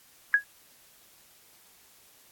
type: tone with exponential decay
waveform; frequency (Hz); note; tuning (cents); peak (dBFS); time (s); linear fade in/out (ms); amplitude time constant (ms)
sine; 1661.2; G#6; 0; -13; 0.34-0.44; 1; 21
effects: white hiss -58 dBFS RMS until 2.31 s + AAC 64 kbps